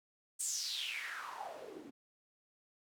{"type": "noise with band-pass filter sweep", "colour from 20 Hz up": "white", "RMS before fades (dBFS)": -42, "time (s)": [0.39, 1.91], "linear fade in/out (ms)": 20, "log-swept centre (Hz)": [8700, 260], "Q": 5.8, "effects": []}